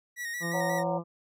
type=tone with vibrato; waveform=45% pulse; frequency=1900 Hz; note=A#6; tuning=33 cents sharp; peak=-33 dBFS; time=0.16-0.84 s; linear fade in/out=50 ms; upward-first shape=square; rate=5.6 Hz; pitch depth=37 cents each way
type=harmonic tone; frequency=170 Hz; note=F3; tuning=46 cents flat; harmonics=1 / 2 / 3 / 4 / 5 / 6 / 7; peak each=-33 / -38 / -39 / -44 / -47 / -46 / -44 dBFS; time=0.4-1.04 s; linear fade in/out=50 ms
type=chord; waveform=sine; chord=F# major; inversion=second; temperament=just; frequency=555 / 740 / 925 Hz; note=C#5 / F#5 / A#5; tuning=+2 / 0 / -14 cents; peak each=-30 / -35 / -34 dBFS; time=0.53-0.99 s; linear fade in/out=20 ms
effects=none